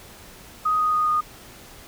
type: tone with pitch steps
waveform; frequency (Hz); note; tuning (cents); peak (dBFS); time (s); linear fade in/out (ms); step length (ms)
sine; 1251 / 1243.8 / 1236.6 / 1229.5; D#6 / D#6 / D#6 / D#6; +9 / -1 / -11 / -21; -18; 0.65-1.21; 10; 140
effects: pink hiss -45 dBFS RMS until 1.87 s